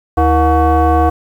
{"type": "tone with frequency modulation", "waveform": "sine", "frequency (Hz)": 324.1, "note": "E4", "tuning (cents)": -29, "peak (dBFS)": -7, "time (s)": [0.17, 1.1], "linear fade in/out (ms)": 10, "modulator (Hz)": 400, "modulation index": 1.7, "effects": ["tanh soft clip ceiling -3 dBFS", "7-bit"]}